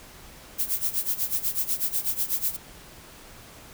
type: noise with tremolo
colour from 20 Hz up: violet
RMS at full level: -24 dBFS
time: 0.58-2.57 s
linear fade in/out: 20 ms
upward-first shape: sine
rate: 8.1 Hz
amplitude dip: 85%
effects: pink hiss -47 dBFS RMS until 3.73 s